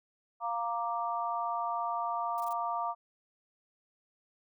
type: chord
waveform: sine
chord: Bb major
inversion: second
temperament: equal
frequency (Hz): 698.5 / 932.3 / 1174.7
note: F5 / Bb5 / D6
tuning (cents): 0 / 0 / 0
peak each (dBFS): -35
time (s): 0.4-2.95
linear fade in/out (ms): 50
type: noise bursts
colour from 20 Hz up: blue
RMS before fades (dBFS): -50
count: 4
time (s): 2.38-2.528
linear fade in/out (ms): 0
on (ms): 22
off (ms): 20
effects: none